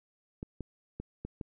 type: clicks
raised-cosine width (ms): 3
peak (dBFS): -25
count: 5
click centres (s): 0.429 / 0.607 / 1 / 1.25 / 1.412
effects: none